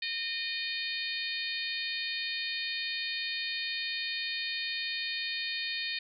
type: harmonic tone with a mistuned harmonic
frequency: 613 Hz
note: D#5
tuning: 26 cents flat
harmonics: 3 / 4 / 5 / 6 / 7 / 8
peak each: -39 / -37 / -42 / -38 / -39 / -45 dBFS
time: 0.02-5.99 s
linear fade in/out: 5 ms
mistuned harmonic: 8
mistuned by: -80 cents
effects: none